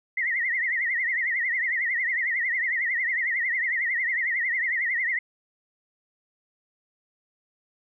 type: tone with vibrato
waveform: sine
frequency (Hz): 1975.5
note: B6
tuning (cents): 0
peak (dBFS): -23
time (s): 0.17-5.19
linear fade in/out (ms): 5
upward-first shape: triangle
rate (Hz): 11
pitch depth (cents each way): 160
effects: none